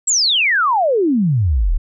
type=exponential sweep; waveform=sine; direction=down; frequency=7902 to 32.7 Hz; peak=-12 dBFS; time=0.07-1.78 s; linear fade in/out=10 ms; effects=none